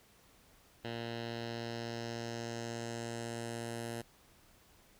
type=tone with low-pass filter sweep; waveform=10% pulse; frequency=116.54 Hz; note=A#2; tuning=in tune; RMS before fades=-41 dBFS; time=0.84-4.02 s; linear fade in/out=10 ms; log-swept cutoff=3500 to 11000 Hz; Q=2.1; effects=pink hiss -64 dBFS RMS until 4.99 s